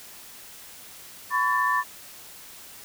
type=tone cluster; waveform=sine; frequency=1008 / 1124 / 1775 Hz; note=B5 / C#6 / A6; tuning=+35 / +24 / +15 cents; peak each=-25 dBFS; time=1.3-1.84 s; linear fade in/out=50 ms; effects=white hiss -45 dBFS RMS until 2.84 s